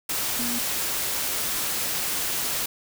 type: tone in noise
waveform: sine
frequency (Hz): 240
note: B3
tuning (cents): -49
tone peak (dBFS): -30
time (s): 0.39-0.59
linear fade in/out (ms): 5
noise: white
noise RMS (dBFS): -27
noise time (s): 0.09-2.66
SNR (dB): -6
effects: none